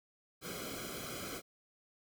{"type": "noise with comb filter", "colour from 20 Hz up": "pink", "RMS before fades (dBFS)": -43, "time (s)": [0.41, 1.42], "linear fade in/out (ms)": 50, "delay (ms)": 1.1, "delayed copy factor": -0.9, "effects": []}